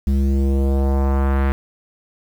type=tone with low-pass filter sweep; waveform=square; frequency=68 Hz; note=C#2; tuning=33 cents flat; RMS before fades=-17 dBFS; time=0.07-1.52 s; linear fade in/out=0 ms; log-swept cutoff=210 to 1900 Hz; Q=1.5; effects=7-bit